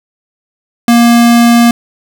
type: tone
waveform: square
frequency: 235.8 Hz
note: A#3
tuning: 20 cents sharp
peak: -4 dBFS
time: 0.88-1.71 s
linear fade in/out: 2 ms
effects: none